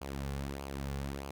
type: tone with flanger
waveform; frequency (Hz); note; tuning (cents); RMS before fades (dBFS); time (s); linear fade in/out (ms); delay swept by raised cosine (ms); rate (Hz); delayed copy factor
sawtooth; 69.1; C#2; -5; -39; 0.01-1.31; 5; 0.52 to 3.22; 1.6; -0.6
effects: none

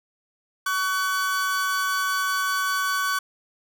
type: tone pair together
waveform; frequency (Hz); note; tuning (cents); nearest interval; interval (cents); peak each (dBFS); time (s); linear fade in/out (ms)
45% pulse; 1130 / 1508.4; C#6 / F#6; +33 / +33; perfect fourth; 500; -25; 0.66-3.19; 5
effects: none

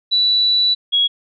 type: tone pair in turn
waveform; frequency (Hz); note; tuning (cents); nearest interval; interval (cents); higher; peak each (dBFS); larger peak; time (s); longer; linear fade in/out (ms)
sine; 3951 / 3322; B7 / G#7; 0 / 0; minor third; 300; first; -12; neither; 0.11-0.75 / 0.92-1.08; first; 20
effects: none

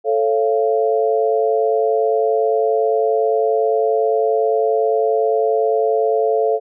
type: chord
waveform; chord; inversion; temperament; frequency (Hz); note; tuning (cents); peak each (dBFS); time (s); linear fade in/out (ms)
sine; A augmented; none; just; 440 / 550 / 687.5; A4 / C#5 / E#5; 0 / -14 / -27; -16 / -21 / -19; 0.04-6.6; 50
effects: none

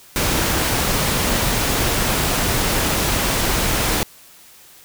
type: noise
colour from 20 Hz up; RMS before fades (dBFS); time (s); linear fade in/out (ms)
pink; -19; 0.16-4.03; 0
effects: white hiss -46 dBFS RMS until 4.84 s

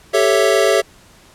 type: chord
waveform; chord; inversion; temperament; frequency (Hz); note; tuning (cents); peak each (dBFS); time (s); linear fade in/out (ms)
square; A dominant seventh; third; equal; 392 / 440 / 554.4 / 659.3; G4 / A4 / C#5 / E5; 0 / 0 / 0 / 0; -18; 0.13-0.82; 20
effects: pink hiss -47 dBFS RMS until 1.34 s + low-pass 11000 Hz 12 dB/octave

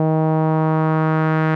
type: tone with low-pass filter sweep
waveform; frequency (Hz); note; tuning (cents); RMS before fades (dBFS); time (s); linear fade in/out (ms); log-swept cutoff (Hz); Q
sawtooth; 157.8; D#3; +25; -17; 0-1.55; 2; 700 to 1700; 1.8
effects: none

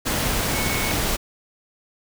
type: tone in noise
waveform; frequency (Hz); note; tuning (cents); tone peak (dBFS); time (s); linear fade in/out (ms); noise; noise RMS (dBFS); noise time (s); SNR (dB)
sine; 2211; C#7; -5; -29; 0.54-0.93; 20; pink; -23; 0.05-1.17; -9
effects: none

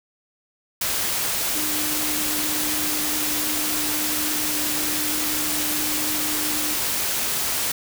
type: tone in noise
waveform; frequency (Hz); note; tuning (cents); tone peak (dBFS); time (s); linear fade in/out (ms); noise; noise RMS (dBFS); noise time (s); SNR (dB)
sine; 302.9; D#4; -46; -31; 1.55-6.74; 5; white; -24; 0.81-7.72; -10
effects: none

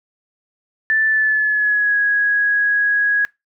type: tone with pitch glide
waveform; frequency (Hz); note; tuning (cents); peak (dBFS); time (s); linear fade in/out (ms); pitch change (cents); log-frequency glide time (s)
sine; 1760 to 1661.2; A6 to G#6; 0 to 0; -13; 0.9-3.25; 0; -100; 1.07-1.97
effects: noise-tail reverb RT60 0.2 s tail -22 dB re dry

